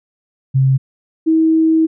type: tone pair in turn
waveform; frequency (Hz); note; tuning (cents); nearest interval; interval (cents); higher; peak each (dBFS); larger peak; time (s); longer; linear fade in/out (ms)
sine; 133.3 / 321; C3 / E4; +33 / -46; octave + minor third; 1521; second; -9; neither; 0.54-0.78 / 1.26-1.87; second; 20
effects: none